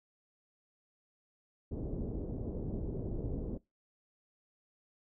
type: low-pass noise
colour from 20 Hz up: pink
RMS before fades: -38 dBFS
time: 1.71-3.58 s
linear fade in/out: 10 ms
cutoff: 470 Hz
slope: 24 dB/octave
effects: noise-tail reverb RT60 0.2 s tail -21 dB re dry